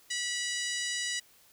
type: harmonic tone with a mistuned harmonic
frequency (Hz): 976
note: B5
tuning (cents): -21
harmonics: 2 / 3 / 4 / 5 / 6 / 7 / 8 / 9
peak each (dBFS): -36 / -38 / -39 / -40 / -41 / -41 / -42 / -43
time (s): 0.1-1.2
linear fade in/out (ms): 10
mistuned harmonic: 8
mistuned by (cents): +20
effects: white hiss -61 dBFS RMS until 1.52 s